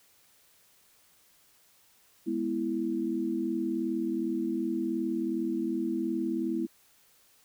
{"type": "chord", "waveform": "sine", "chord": "E major", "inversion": "first", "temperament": "equal", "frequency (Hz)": [207.7, 246.9, 329.6], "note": ["G#3", "B3", "E4"], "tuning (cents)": [0, 0, 0], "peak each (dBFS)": [-35, -33, -30], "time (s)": [2.26, 6.67], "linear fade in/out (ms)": 20, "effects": ["white hiss -63 dBFS RMS until 7.44 s"]}